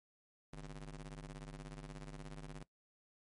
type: ring-modulated tone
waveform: sawtooth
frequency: 99.5 Hz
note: G2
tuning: 26 cents sharp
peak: -40 dBFS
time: 0.53-2.63 s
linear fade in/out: 5 ms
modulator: 58.1 Hz
effects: noise-tail reverb RT60 0.1 s tail -19 dB re dry + MP3 48 kbps